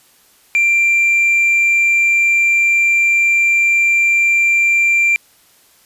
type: tone with hard clipping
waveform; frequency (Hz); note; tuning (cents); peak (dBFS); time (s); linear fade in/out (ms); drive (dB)
triangle; 2366; D7; +12; -9; 0.55-5.16; 0; 1
effects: white hiss -51 dBFS RMS until 5.85 s + resampled to 32000 Hz